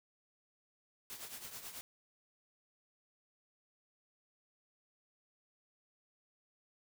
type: noise with tremolo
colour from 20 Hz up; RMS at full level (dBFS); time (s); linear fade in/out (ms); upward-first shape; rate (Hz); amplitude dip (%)
white; -45; 1.1-1.81; 0; triangle; 9.2; 70
effects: none